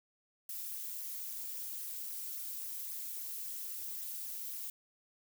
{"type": "noise with flanger", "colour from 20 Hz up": "violet", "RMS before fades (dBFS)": -42, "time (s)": [0.49, 4.7], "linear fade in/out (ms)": 2, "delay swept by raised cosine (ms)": [0.24, 5.84], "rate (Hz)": 3.7, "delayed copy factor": -0.75, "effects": []}